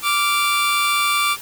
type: tone pair together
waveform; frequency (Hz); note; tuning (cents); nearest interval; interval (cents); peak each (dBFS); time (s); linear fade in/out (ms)
20% pulse; 1170.8 / 1390; D6 / F6; -6 / -9; minor third; 297; -12 / -21; 0.02-1.37; 50
effects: white hiss -36 dBFS RMS until 1.41 s